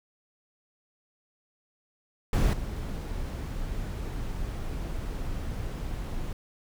brown noise with level steps, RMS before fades -22 / -33 dBFS, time 2.33-6.33 s, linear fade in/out 2 ms, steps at 2.53 s, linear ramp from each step 5 ms, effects none

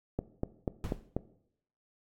click train, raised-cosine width 2 ms, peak -17 dBFS, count 5, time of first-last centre 0.19-1.166 s, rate 4.1 Hz
brown noise with exponential decay, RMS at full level -31 dBFS, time 0.84-1.09 s, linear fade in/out 1 ms, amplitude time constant 53 ms
effects noise-tail reverb RT60 0.7 s tail -17 dB re dry + AAC 64 kbps

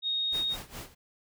sine tone, 3729 Hz, A#7, in tune, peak -27 dBFS, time 0.02-0.57 s, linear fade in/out 50 ms
pink noise with tremolo, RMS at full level -40 dBFS, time 0.31-0.95 s, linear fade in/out 50 ms, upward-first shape sine, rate 4.7 Hz, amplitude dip 85%
effects none

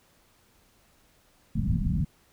white low-pass noise, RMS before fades -26 dBFS, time 1.55-2.05 s, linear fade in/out 10 ms, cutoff 210 Hz, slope 48 dB/octave, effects pink hiss -63 dBFS RMS until 2.32 s

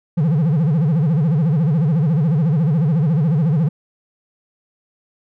triangle tone with vibrato, 155.56 Hz, D#3, in tune, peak -11 dBFS, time 0.17-3.69 s, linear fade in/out 10 ms, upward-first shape sine, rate 14 Hz, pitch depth 210 cents each way, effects none

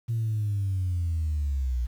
sine linear sweep, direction down, 116.8 to 58.27 Hz, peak -23 dBFS, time 0.08-1.87 s, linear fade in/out 20 ms, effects tanh soft clip ceiling -21 dBFS + 9-bit

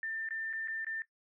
sine tone with dropouts, 1791 Hz, A6, 30 cents sharp, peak -35 dBFS, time 0.03-1.02 s, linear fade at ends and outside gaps 1 ms, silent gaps 0.288-0.307 / 0.529-0.534 / 0.675-0.682 / 0.846-0.867 s, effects noise-tail reverb RT60 0.1 s tail -17 dB re dry

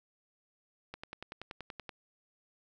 click train, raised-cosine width 0.3 ms, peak -26 dBFS, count 11, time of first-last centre 0.94-1.892 s, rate 10.5 Hz, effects none

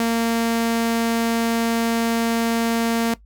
sawtooth tone, 230.1 Hz, A#3, 22 cents flat, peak -14 dBFS, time 0-3.14 s, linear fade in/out 2 ms, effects noise-tail reverb RT60 0.1 s tail -17 dB re dry + added 52 Hz sine -46 dBFS peak until 3.25 s

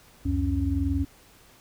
sine tone cluster, 69.2 / 90.2 / 276.9 Hz, C#2 / F#2 / C#4, -2 / -44 / -2 cents, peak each -27 dBFS, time 0.25-1.05 s, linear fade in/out 10 ms, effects pink hiss -55 dBFS RMS until 1.6 s

